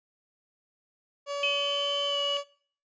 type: tone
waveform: 30% pulse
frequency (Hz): 569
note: C#5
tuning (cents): +45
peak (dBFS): -28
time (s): 1.26-2.44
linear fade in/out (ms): 50
type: tone with exponential decay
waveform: sine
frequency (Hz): 2556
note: D#7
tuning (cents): +46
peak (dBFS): -25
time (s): 1.43-2.08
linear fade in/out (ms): 5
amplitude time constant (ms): 140
type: tone with pitch glide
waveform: sine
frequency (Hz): 3051 to 2927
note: G7 to F#7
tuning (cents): -48 to -19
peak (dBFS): -28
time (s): 1.43-2.37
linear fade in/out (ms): 0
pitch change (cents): -71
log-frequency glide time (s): 2.07-2.18
effects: noise-tail reverb RT60 0.5 s tail -21 dB re dry + resampled to 16000 Hz